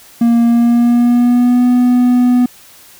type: tone with pitch glide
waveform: triangle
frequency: 234.1 to 246.9 Hz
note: A#3 to B3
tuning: +8 to 0 cents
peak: -5 dBFS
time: 0.21-2.46 s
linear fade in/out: 5 ms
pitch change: +92 cents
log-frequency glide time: 0.44-1.65 s
effects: white hiss -41 dBFS RMS until 2.99 s